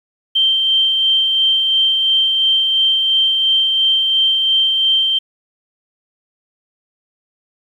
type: tone with tremolo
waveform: sine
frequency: 3136 Hz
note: G7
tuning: in tune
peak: -10 dBFS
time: 0.35-5.19 s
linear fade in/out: 10 ms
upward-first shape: sine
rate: 2.9 Hz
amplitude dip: 30%
effects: 8-bit